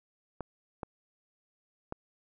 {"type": "clicks", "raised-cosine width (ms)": 1, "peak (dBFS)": -22, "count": 3, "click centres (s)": [0.407, 0.832, 1.924], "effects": []}